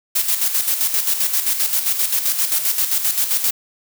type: noise with tremolo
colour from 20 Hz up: blue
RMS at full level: -17 dBFS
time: 0.15-3.51 s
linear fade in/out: 10 ms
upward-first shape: square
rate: 7.6 Hz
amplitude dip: 55%
effects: none